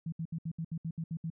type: tone bursts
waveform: sine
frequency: 163.5 Hz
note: E3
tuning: 14 cents flat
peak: -33 dBFS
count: 10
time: 0.06-1.302 s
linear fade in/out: 5 ms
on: 63 ms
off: 68 ms
effects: none